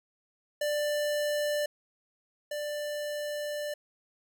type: tone pair in turn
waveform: square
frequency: 591 / 591 Hz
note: D5 / D5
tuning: +11 / +11 cents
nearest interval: unison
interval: 0 cents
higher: neither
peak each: -28 / -33 dBFS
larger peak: first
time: 0.61-1.66 / 2.51-3.74 s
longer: second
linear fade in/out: 5 ms
effects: none